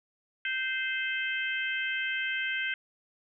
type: harmonic tone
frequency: 520 Hz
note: C5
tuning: 11 cents flat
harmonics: 3 / 4 / 5 / 6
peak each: -32 / -34 / -36 / -38 dBFS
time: 0.45-2.74 s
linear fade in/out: 2 ms
effects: none